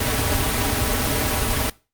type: noise with comb filter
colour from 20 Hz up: pink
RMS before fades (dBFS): -21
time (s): 0-1.7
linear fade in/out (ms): 5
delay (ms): 5.7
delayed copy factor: -0.95
effects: noise-tail reverb RT60 0.3 s tail -21 dB re dry + Opus 32 kbps